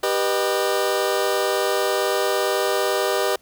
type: chord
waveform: sawtooth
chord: G augmented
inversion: none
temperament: just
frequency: 392 / 490 / 612.5 Hz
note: G4 / B4 / D#5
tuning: 0 / -14 / -27 cents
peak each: -19 / -20 / -20 dBFS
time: 0.03-3.36 s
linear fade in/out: 5 ms
effects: pink hiss -57 dBFS RMS until 3.41 s